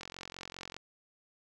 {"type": "click train", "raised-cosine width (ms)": 0.2, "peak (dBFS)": -25, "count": 35, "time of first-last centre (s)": [0.01, 0.766], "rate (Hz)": 45, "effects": []}